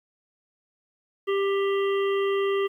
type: harmonic tone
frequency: 394.9 Hz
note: G4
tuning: 13 cents sharp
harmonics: 1 / 3 / 5 / 7 / 8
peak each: -22 / -32 / -36 / -39 / -40 dBFS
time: 1.27-2.68 s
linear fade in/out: 20 ms
effects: 10-bit